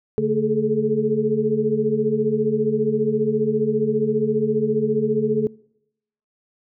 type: tone cluster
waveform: sine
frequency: 142.7 / 221.7 / 419.7 / 434.5 Hz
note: D3 / A3 / G#4 / A4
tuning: -49 / +13 / +18 / -22 cents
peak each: -28 / -24 / -22 / -22 dBFS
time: 0.18-5.47 s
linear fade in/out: 0 ms
effects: noise-tail reverb RT60 0.8 s tail -24 dB re dry